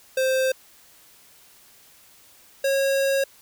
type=tone pair in turn; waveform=square; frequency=523.3 / 545.8 Hz; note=C5 / C#5; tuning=0 / -27 cents; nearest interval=minor second; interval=73 cents; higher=second; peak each=-20 / -20 dBFS; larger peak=neither; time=0.17-0.52 / 2.64-3.24 s; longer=second; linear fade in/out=5 ms; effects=white hiss -53 dBFS RMS until 3.41 s